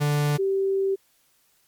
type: tone pair in turn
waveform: 45% pulse / sine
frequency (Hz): 146.8 / 388.5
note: D3 / G4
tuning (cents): 0 / -16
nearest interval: octave + perfect fourth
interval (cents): 1684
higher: second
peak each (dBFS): -20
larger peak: neither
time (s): 0-0.38 / 0.38-0.96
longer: second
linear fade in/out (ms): 20
effects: white hiss -64 dBFS RMS until 1.67 s + MP3 96 kbps